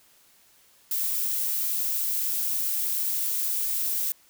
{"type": "noise", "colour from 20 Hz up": "violet", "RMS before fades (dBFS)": -27, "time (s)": [0.91, 4.12], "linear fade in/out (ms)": 2, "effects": ["white hiss -59 dBFS RMS until 4.29 s"]}